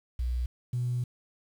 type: tone pair in turn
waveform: sine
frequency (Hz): 61.1 / 122.84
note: B1 / B2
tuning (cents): -18 / -9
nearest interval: octave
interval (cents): 1209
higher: second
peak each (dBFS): -26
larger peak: neither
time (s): 0.19-0.46 / 0.73-1.04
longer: second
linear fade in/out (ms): 5
effects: tanh soft clip ceiling -22 dBFS + 9-bit